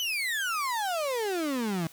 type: exponential sweep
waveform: 35% pulse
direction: down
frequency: 3073 to 157.4 Hz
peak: -26 dBFS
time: 0-1.87 s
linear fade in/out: 0 ms
effects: white hiss -53 dBFS RMS until 1.92 s